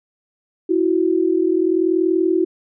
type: tone pair together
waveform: sine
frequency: 329.3 / 370 Hz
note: E4 / F#4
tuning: -2 / 0 cents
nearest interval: major second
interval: 202 cents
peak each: -17 dBFS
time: 0.69-2.45 s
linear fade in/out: 10 ms
effects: none

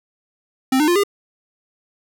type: tone with pitch steps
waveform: square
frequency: 262.4 / 303.2 / 350.3 / 404.7 Hz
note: C4 / D#4 / F4 / G#4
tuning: +5 / -45 / +5 / -45 cents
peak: -14 dBFS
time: 0.72-1.036 s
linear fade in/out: 5 ms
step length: 79 ms
effects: none

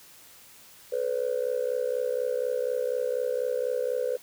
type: tone with amplitude modulation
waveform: sine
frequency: 500 Hz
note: B4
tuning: 21 cents sharp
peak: -20 dBFS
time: 0.92-4.17 s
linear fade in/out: 10 ms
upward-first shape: sine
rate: 64.1 Hz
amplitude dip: 95%
effects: tanh soft clip ceiling -19 dBFS + white hiss -52 dBFS RMS until 4.22 s

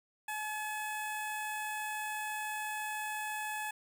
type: tone with notch filter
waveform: 15% pulse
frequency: 854 Hz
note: G#5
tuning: 48 cents sharp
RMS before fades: -38 dBFS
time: 0.28-3.71 s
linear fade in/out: 5 ms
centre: 4000 Hz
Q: 1.4
effects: none

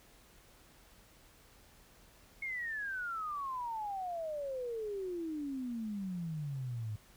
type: exponential sweep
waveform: sine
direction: down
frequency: 2184 to 103.83 Hz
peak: -36 dBFS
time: 2.42-6.96 s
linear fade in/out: 5 ms
effects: added 42 Hz sine -66 dBFS peak until 7.16 s + pink hiss -62 dBFS RMS until 7.16 s

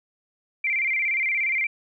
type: tone with vibrato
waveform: sine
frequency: 2217 Hz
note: C#7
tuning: in tune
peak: -21 dBFS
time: 0.64-1.67 s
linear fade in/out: 5 ms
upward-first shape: square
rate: 17 Hz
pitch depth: 95 cents each way
effects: none

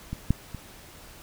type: clicks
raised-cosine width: 5 ms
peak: -19 / -8 / -23 dBFS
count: 3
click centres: 0.13 / 0.306 / 0.547 s
effects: pink hiss -48 dBFS RMS until 1.22 s

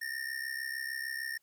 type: ring-modulated tone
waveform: square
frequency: 1820 Hz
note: A#6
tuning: 42 cents flat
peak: -33 dBFS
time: 0.01-1.38 s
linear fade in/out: 10 ms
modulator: 33.3 Hz
effects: white hiss -75 dBFS RMS until 1.42 s

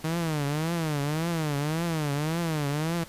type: tone with vibrato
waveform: sawtooth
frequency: 155.56 Hz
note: D#3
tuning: in tune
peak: -22 dBFS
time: 0.04-3.04 s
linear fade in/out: 5 ms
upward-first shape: triangle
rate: 1.8 Hz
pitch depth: 190 cents each way
effects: pink hiss -47 dBFS RMS until 3.08 s + resampled to 32000 Hz

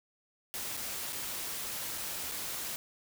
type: noise with dropouts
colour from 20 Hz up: white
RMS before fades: -38 dBFS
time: 0.54-2.76 s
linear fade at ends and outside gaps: 0 ms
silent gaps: 0.768-0.773 / 1.124-1.129 / 1.978-1.981 / 2.314-2.319 s
effects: none

